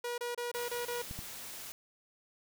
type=tone bursts; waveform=sawtooth; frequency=481.4 Hz; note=B4; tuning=44 cents flat; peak=-31 dBFS; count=6; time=0.04-1.02 s; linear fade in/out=5 ms; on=140 ms; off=28 ms
type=noise; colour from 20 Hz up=white; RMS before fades=-45 dBFS; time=0.54-1.72 s; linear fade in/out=0 ms
type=clicks; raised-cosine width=5 ms; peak=-30 dBFS; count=2; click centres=1.111 / 1.19 s
effects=none